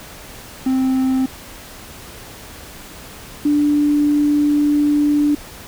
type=tone pair in turn; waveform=triangle / sine; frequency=261.6 / 293.6 Hz; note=C4 / D4; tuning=0 / 0 cents; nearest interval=major second; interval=200 cents; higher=second; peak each=-12 dBFS; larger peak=neither; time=0.66-1.26 / 3.45-5.35 s; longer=second; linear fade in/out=5 ms; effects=pink hiss -37 dBFS RMS until 5.67 s